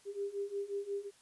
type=beating tone pair; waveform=sine; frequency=397.7 / 403.3 Hz; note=G4 / G4; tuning=+25 / +49 cents; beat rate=5.6 Hz; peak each=-40 / -38 dBFS; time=0.05-1.11 s; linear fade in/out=50 ms; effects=white hiss -64 dBFS RMS until 1.21 s + resampled to 24000 Hz